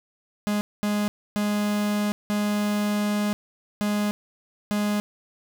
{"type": "tone bursts at uneven times", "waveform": "45% pulse", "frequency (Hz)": 207.7, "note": "G#3", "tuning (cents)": 0, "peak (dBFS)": -22, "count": 6, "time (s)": [[0.47, 0.61], [0.83, 1.08], [1.36, 2.12], [2.3, 3.33], [3.81, 4.11], [4.71, 5]], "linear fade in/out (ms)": 0, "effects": []}